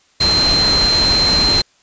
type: tone in noise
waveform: sine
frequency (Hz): 4130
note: C8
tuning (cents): -23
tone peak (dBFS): -12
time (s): 0.2-1.62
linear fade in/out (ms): 10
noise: pink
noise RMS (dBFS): -19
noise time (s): 0.2-1.62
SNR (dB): +4
effects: white hiss -55 dBFS RMS until 1.82 s + resampled to 16000 Hz